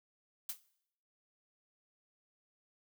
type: noise with exponential decay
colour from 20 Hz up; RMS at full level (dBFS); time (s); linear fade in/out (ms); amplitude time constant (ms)
blue; -34; 0.49-0.6; 5; 23
effects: noise-tail reverb RT60 0.7 s tail -19 dB re dry